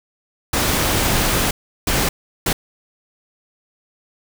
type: noise bursts at uneven times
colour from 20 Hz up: pink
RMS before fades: -18 dBFS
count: 3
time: 0.53-1.51 / 1.87-2.09 / 2.46-2.53 s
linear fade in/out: 5 ms
effects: none